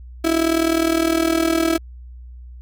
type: tone with amplitude modulation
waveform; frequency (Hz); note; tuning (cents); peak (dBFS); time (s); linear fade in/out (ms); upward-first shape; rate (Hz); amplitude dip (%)
35% pulse; 327.8; E4; -10; -11; 0.24-1.78; 10; sine; 39.7; 75
effects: added 61 Hz sine -35 dBFS peak until 2.61 s